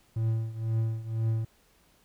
triangle tone with tremolo, 112.2 Hz, A2, 34 cents sharp, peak -21 dBFS, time 0.16-1.45 s, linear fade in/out 5 ms, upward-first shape triangle, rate 2 Hz, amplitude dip 85%, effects pink hiss -64 dBFS RMS until 2.04 s

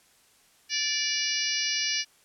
harmonic tone with a mistuned harmonic, 583 Hz, D5, 13 cents flat, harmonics 3 / 4 / 5 / 6 / 7 / 8 / 9 / 10, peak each -36 / -33 / -33 / -40 / -36 / -33 / -32 / -33 dBFS, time 0.69-2.05 s, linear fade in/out 50 ms, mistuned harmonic 5, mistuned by -17 cents, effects white hiss -61 dBFS RMS until 2.24 s + low-pass 11000 Hz 12 dB/octave

